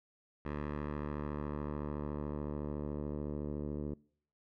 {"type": "tone with low-pass filter sweep", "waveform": "10% pulse", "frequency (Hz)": 73.8, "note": "D2", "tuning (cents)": 9, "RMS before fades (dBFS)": -39, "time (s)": [0.45, 3.94], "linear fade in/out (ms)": 5, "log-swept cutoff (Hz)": [1800, 440], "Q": 1.1, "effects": ["noise-tail reverb RT60 0.6 s tail -25 dB re dry"]}